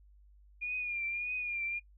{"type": "tone with vibrato", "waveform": "sine", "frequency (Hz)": 2423, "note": "D#7", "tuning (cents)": -47, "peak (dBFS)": -33, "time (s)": [0.61, 1.8], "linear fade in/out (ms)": 20, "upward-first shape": "triangle", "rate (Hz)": 1.7, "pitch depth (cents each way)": 61, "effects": ["noise-tail reverb RT60 0.1 s tail -22 dB re dry", "added 50 Hz sine -57 dBFS peak until 1.97 s"]}